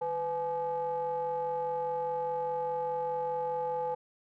triangle ring-modulated tone, 174.61 Hz, F3, in tune, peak -25 dBFS, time 0.01-3.95 s, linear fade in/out 10 ms, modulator 676 Hz, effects none

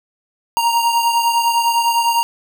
square beating tone pair, 932.3 / 942.2 Hz, A#5 / A#5, 0 / +18 cents, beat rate 9.9 Hz, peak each -15 / -22 dBFS, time 0.57-2.23 s, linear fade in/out 0 ms, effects none

